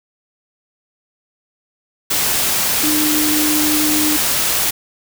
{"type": "tone in noise", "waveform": "sine", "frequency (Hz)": 303.8, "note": "D#4", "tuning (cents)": -41, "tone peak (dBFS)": -17, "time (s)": [2.83, 4.17], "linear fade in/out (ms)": 10, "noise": "white", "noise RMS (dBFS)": -17, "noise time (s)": [2.1, 4.71], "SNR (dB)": -3, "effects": []}